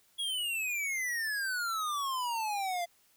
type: exponential sweep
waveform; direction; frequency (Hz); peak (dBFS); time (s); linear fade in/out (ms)
square; down; 3353 to 680; -32; 0.18-2.86; 20
effects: white hiss -67 dBFS RMS until 3.16 s